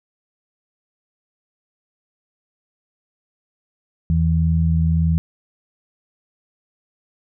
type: tone pair together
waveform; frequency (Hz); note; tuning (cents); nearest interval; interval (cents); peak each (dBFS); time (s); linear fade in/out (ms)
sine; 81.6 / 163.2; E2 / E3; -17 / -17; octave; 1200; -17; 4.1-5.18; 0
effects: none